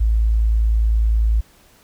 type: tone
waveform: sine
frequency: 55 Hz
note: A1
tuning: in tune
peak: -13 dBFS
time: 0-1.41 s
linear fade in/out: 10 ms
effects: pink hiss -52 dBFS RMS until 1.83 s